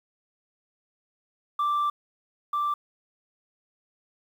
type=tone pair in turn; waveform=sine; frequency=1174.7 / 1174.7 Hz; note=D6 / D6; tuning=0 / 0 cents; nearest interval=unison; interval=0 cents; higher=neither; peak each=-20 / -22 dBFS; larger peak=first; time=1.59-1.9 / 2.53-2.74 s; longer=first; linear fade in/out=5 ms; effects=tanh soft clip ceiling -21 dBFS + 9-bit